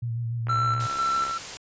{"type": "tone with vibrato", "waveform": "sine", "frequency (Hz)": 116.7, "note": "A#2", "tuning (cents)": 2, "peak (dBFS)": -26, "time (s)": [0.02, 0.87], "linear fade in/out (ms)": 10, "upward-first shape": "square", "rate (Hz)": 6.8, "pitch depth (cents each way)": 28}
{"type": "click train", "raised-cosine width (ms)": 0.5, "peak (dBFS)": -23, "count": 58, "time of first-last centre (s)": [0.47, 1.311], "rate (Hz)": 67.8}
{"type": "tone with tremolo", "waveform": "triangle", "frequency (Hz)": 1343, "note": "E6", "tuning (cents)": 32, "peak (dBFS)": -20, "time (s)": [0.49, 1.38], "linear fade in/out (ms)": 5, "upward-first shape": "square", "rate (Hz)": 2, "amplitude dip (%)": 45}
{"type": "noise", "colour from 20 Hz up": "white", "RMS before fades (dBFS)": -36, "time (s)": [0.8, 1.57], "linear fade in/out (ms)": 0}
{"effects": ["resampled to 16000 Hz"]}